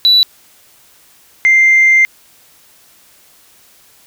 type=tone pair in turn; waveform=sine; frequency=3951 / 2093 Hz; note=B7 / C7; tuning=0 / 0 cents; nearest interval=major seventh; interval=1100 cents; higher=first; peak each=-4 dBFS; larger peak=neither; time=0.05-0.23 / 1.45-2.05 s; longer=second; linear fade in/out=0 ms; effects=tanh soft clip ceiling -2 dBFS + white hiss -47 dBFS RMS until 4.06 s